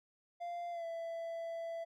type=tone with pitch glide; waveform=triangle; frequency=694 to 666.1 Hz; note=F5 to E5; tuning=-11 to +18 cents; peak=-37 dBFS; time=0.4-1.85 s; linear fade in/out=20 ms; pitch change=-71 cents; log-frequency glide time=0.71-0.85 s; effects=none